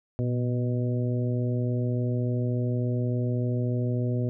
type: harmonic tone with a mistuned harmonic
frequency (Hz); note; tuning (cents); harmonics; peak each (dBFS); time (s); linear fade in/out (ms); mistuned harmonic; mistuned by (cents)
123.47; B2; 0; 1 / 2 / 3 / 4 / 5; -25 / -31 / -35 / -37 / -39; 0.19-4.29; 0; 1; -49
effects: none